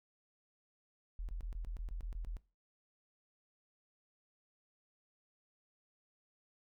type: tone bursts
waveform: sine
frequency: 41.87 Hz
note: E1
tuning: 28 cents sharp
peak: -38 dBFS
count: 10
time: 1.19-2.368 s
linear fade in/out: 0 ms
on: 98 ms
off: 22 ms
effects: noise-tail reverb RT60 0.3 s tail -19 dB re dry